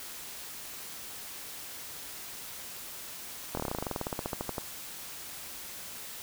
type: slowing click train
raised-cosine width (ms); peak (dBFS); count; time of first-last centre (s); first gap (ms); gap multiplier
1; -18; 22; 3.55-4.582; 23; 1.07
effects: white hiss -43 dBFS RMS until 6.22 s